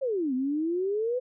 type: exponential two-way sweep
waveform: sine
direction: down then up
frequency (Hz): 563 to 250 to 513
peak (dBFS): -25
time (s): 0.01-1.2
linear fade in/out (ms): 20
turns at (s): 0.34
effects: none